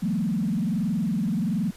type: tone with frequency modulation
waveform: sine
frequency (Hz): 200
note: G3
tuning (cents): +35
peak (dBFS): -22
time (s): 0.02-1.71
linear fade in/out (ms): 10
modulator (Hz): 21.3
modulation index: 1.8
effects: pink hiss -49 dBFS RMS until 1.76 s + resampled to 32000 Hz